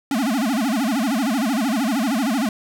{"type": "tone with vibrato", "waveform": "square", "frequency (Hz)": 245.5, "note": "B3", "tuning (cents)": -10, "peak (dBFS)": -19, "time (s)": [0.11, 2.49], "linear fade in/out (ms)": 2, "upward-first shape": "sine", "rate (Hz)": 13, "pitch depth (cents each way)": 280, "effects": []}